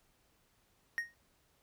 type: tone with exponential decay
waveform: triangle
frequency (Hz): 1864.7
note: A#6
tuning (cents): 0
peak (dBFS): -27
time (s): 0.98-1.14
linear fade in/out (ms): 0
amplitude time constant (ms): 33
effects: pink hiss -72 dBFS RMS until 1.62 s